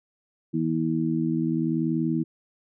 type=harmonic tone; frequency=80.7 Hz; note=E2; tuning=36 cents flat; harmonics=2 / 3 / 4; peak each=-27 / -27 / -26 dBFS; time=0.53-2.24 s; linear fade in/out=20 ms; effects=none